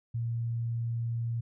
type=tone; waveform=sine; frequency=116.54 Hz; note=A#2; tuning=in tune; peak=-29 dBFS; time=0.14-1.41 s; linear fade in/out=10 ms; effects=none